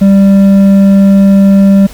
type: tone with hard clipping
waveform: sine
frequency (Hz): 196.5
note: G3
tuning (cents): +4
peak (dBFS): -3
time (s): 0.01-1.87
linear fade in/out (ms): 10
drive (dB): 5
effects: added 50 Hz sine -31 dBFS peak until 1.93 s + pink hiss -33 dBFS RMS until 1.93 s